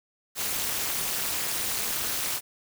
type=noise with amplitude modulation; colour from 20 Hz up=white; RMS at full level=-25 dBFS; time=0.35-2.41 s; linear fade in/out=50 ms; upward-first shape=sine; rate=238 Hz; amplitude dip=100%; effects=none